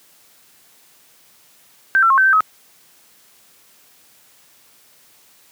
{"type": "tone with pitch steps", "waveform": "sine", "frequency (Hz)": [1561, 1346, 1078, 1541, 1558, 1277], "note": ["G6", "E6", "C#6", "G6", "G6", "D#6"], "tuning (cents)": [-8, 36, -49, -30, -11, 45], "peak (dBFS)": -10, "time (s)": [1.95, 2.406], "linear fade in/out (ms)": 0, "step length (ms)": 76, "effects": ["white hiss -52 dBFS RMS until 5.51 s", "high-pass 100 Hz 12 dB/octave"]}